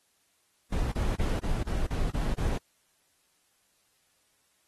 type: noise bursts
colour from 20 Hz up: brown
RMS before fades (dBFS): -28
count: 8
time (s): 0.72-2.579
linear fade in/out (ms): 5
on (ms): 200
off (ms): 37
effects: white hiss -70 dBFS RMS until 4.67 s + AAC 32 kbps